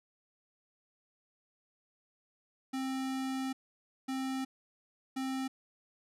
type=tone bursts at uneven times; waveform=square; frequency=264.1 Hz; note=C4; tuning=16 cents sharp; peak=-34 dBFS; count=3; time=2.73-3.53 / 4.08-4.45 / 5.16-5.48 s; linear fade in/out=10 ms; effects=low-pass 11000 Hz 12 dB/octave